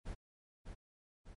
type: noise with echo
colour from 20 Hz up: brown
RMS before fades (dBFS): -42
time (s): 0.05-0.15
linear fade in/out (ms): 20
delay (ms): 600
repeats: 2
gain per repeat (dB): -5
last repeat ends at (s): 1.35
effects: MP3 48 kbps